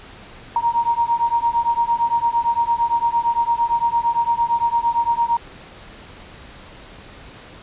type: beating tone pair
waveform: sine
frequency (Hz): 932.3 / 941.1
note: A#5 / A#5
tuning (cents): 0 / +16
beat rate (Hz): 8.8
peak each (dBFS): -19 / -19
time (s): 0.56-5.37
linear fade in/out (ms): 2
effects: pink hiss -41 dBFS RMS until 7.62 s + resampled to 8000 Hz